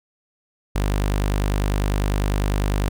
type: tone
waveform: sawtooth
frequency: 50 Hz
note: G1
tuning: 35 cents sharp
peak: -15 dBFS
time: 0.75-2.89 s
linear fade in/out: 10 ms
effects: none